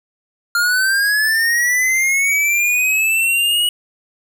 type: linear sweep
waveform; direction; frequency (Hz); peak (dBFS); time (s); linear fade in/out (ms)
square; up; 1396.9 to 2923; -14; 0.55-3.69; 2
effects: none